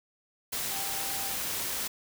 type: tone in noise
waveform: sine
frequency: 784 Hz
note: G5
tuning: in tune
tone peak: -42 dBFS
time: 0.71-1.36 s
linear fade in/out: 10 ms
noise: white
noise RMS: -33 dBFS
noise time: 0.52-1.88 s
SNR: -12 dB
effects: none